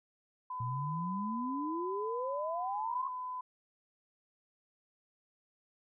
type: tone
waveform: sine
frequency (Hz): 1007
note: B5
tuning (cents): +33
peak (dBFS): -37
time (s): 0.5-3.41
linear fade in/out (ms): 5
type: exponential sweep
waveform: sine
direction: up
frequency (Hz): 116.54 to 1098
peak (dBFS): -35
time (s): 0.6-3.08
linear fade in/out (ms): 5
effects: none